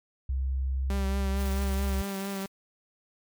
sine tone with pitch glide, 66 to 68.01 Hz, C2 to C#2, +16 to -32 cents, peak -26 dBFS, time 0.29-2.02 s, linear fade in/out 5 ms, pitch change +52 cents, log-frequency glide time 0.75-1.64 s
sawtooth tone with vibrato, 196 Hz, G3, in tune, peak -28 dBFS, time 0.9-2.46 s, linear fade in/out 2 ms, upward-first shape triangle, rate 4.5 Hz, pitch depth 28 cents each way
white noise with tremolo, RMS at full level -44 dBFS, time 1.35-2.48 s, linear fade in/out 50 ms, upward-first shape square, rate 19 Hz, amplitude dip 30%
effects none

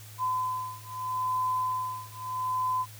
sine beating tone pair, 1016 / 1016.78 Hz, B5 / C6, +49 / -50 cents, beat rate 0.78 Hz, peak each -31 dBFS, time 0.18-2.86 s, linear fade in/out 50 ms, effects added 107 Hz sine -46 dBFS peak until 2.99 s + white hiss -50 dBFS RMS until 2.99 s

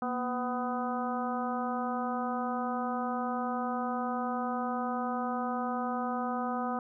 harmonic tone with a mistuned harmonic, 250 Hz, B3, 21 cents sharp, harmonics 1 / 2 / 3 / 4 / 5 / 6, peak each -34 / -39 / -35 / -40 / -37 / -47 dBFS, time 0.02-6.79 s, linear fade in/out 2 ms, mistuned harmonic 1, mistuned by -80 cents, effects none

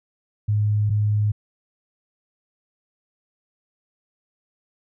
sine tone pair in turn, 105 / 105 Hz, G#2 / G#2, +19 / +19 cents, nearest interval unison, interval 0 cents, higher neither, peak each -17 dBFS, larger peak neither, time 0.48-0.9 / 0.9-1.32 s, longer neither, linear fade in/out 10 ms, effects none

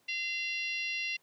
harmonic tone with a mistuned harmonic, 687 Hz, F5, 29 cents flat, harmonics 3 / 4 / 5 / 6 / 7 / 8, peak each -38 / -34 / -46 / -44 / -46 / -48 dBFS, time 0.08-1.17 s, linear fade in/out 10 ms, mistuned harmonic 8, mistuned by +35 cents, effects pink hiss -69 dBFS RMS until 1.22 s + high-pass 200 Hz 12 dB/octave

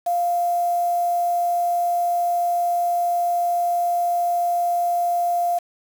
sine tone with quantisation, 698.5 Hz, F5, in tune, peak -18 dBFS, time 0.06-5.59 s, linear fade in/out 10 ms, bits 6, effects none

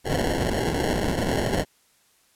white noise with sample-and-hold, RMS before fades -24 dBFS, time 0.04-1.65 s, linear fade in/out 50 ms, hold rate 1225 Hz, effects white hiss -62 dBFS RMS until 2.35 s + low-pass 12000 Hz 12 dB/octave

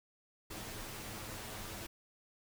pink noise with comb filter, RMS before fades -45 dBFS, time 0.5-1.87 s, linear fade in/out 10 ms, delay 9.3 ms, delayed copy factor +0.5, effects none

